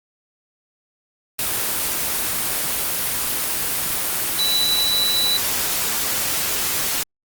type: tone in noise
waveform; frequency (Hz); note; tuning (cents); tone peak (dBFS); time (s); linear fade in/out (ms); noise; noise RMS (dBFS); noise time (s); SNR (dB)
sine; 3951; B7; 0; -17; 4.39-5.37; 0; white; -22; 1.39-7.03; +2
effects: Opus 24 kbps